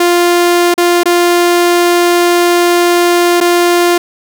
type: tone with dropouts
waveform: sawtooth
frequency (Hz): 349.2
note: F4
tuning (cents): 0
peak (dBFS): -3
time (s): 0-3.98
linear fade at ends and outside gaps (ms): 5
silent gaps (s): 0.741-0.778 / 1.034-1.056 / 3.404-3.41
effects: none